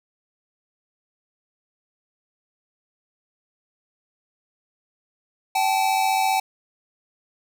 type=tone pair together; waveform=square; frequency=770 / 865 Hz; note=G5 / A5; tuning=-31 / -30 cents; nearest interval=major second; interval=201 cents; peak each=-21 / -24 dBFS; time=5.55-6.4 s; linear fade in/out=5 ms; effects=none